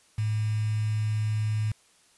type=tone with quantisation; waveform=sine; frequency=107.6 Hz; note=A2; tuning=38 cents flat; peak=-24 dBFS; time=0.18-1.72 s; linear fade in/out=5 ms; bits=7; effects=white hiss -61 dBFS RMS until 2.17 s + resampled to 24000 Hz